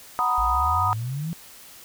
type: chord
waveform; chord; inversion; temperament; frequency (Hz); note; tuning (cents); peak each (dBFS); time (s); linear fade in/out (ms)
sine; B major seventh; second; equal; 740 / 932.3 / 987.8 / 1244.5; F#5 / A#5 / B5 / D#6; 0 / 0 / 0 / 0; -28 / -28 / -26 / -22; 0.19-0.93; 0
type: exponential sweep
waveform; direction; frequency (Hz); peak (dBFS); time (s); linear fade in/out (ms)
sine; up; 53.3 to 172.4; -26; 0.38-1.33; 0
effects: white hiss -46 dBFS RMS until 1.84 s